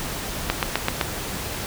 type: click train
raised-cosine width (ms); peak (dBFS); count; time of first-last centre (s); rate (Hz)
0.3; -3; 5; 0.5-1.012; 7.81
effects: pink hiss -30 dBFS RMS until 1.66 s